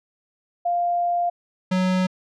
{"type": "tone pair in turn", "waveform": ["sine", "square"], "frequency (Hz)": [698.5, 185.01], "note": ["F5", "F#3"], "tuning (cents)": [0, 0], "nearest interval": "octave + major seventh", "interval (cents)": 2300, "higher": "first", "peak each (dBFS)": -19, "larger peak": "neither", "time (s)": [[0.65, 1.3], [1.71, 2.07]], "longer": "first", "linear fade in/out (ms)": 10, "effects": ["low-pass 5000 Hz 12 dB/octave"]}